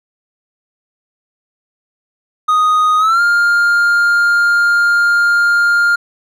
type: tone with pitch glide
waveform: triangle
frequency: 1244.5 to 1405 Hz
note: D#6 to F6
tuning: 0 to +10 cents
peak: -7 dBFS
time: 2.48-5.96 s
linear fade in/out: 10 ms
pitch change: +210 cents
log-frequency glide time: 2.98-3.21 s
effects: none